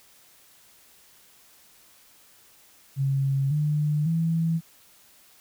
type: tone with pitch steps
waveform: sine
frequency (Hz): 136.6 / 149.83 / 164.33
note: C#3 / D3 / E3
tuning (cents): -25 / +35 / -5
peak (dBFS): -21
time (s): 2.96-4.61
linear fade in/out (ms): 50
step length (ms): 550
effects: white hiss -56 dBFS RMS until 5.4 s